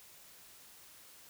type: silence
effects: white hiss -57 dBFS RMS until 1.29 s